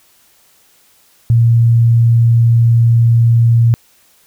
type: tone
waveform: sine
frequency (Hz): 116.54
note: A#2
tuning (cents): 0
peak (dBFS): -6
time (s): 1.3-3.74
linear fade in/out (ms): 0
effects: white hiss -51 dBFS RMS until 4.26 s